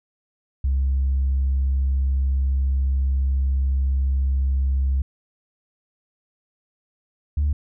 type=tone pair in turn; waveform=sine; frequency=67.1 / 73.11 Hz; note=C2 / D2; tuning=+44 / -7 cents; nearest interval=minor second; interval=149 cents; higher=second; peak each=-16 dBFS; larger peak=neither; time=0.64-5.02 / 7.37-7.53 s; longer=first; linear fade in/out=5 ms; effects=tanh soft clip ceiling -15 dBFS